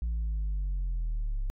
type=linear sweep; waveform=sine; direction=down; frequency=58.27 to 32.7 Hz; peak=-25 dBFS; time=0.02-1.5 s; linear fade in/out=0 ms; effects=tanh soft clip ceiling -27 dBFS